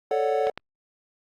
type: chord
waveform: triangle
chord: D major seventh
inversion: second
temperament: equal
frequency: 440 / 554.4 / 587.3 / 740 Hz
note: A4 / C#5 / D5 / F#5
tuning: 0 / 0 / 0 / 0 cents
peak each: -23 / -25 / -28 / -25 dBFS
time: 0.11-0.5 s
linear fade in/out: 2 ms
type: clicks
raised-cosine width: 0.3 ms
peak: -18 dBFS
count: 2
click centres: 0.47 / 0.576 s
effects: Opus 48 kbps